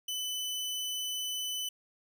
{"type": "tone", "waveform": "sawtooth", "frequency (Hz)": 3005, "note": "F#7", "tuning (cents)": 26, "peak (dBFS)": -30, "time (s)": [0.08, 1.69], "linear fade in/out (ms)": 5, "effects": []}